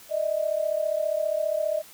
sine tone pair together, 603.1 / 638 Hz, D5 / D#5, +46 / +43 cents, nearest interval minor second, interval 97 cents, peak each -26 dBFS, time 0.09-1.83 s, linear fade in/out 50 ms, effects white hiss -49 dBFS RMS until 1.93 s

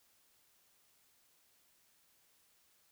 silence, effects white hiss -71 dBFS RMS until 2.91 s

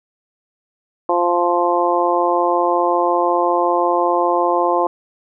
harmonic tone, 174.61 Hz, F3, in tune, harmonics 2 / 3 / 4 / 5 / 6, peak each -20 / -20 / -20 / -20 / -20 dBFS, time 1.09-4.87 s, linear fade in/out 2 ms, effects none

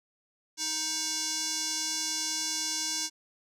square tone with band-pass filter, 314.9 Hz, D#4, 21 cents sharp, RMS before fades -32 dBFS, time 0.57-3.1 s, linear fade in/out 50 ms, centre 6000 Hz, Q 3.2, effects none

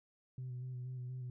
sine tone with vibrato, 126.3 Hz, B2, 39 cents sharp, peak -39 dBFS, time 0.38-1.3 s, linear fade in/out 2 ms, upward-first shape square, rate 4.2 Hz, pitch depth 24 cents each way, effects tanh soft clip ceiling -38 dBFS

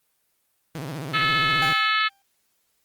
sawtooth tone with vibrato, 146.2 Hz, D3, 7 cents flat, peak -26 dBFS, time 0.75-1.73 s, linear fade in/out 0 ms, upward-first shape sine, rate 15 Hz, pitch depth 230 cents each way
harmonic tone, 432.9 Hz, A4, 28 cents flat, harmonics 3 / 4 / 5 / 6 / 7 / 8 / 9 / 10, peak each -23 / -25 / -27 / -29 / -30 / -31 / -32 / -33 dBFS, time 1.13-2.09 s, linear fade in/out 20 ms
40% pulse tone with exponential decay, 790 Hz, G5, 13 cents sharp, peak -25 dBFS, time 1.62-2.22 s, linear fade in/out 1 ms, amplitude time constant 130 ms
effects white hiss -70 dBFS RMS until 2.84 s + Opus 24 kbps

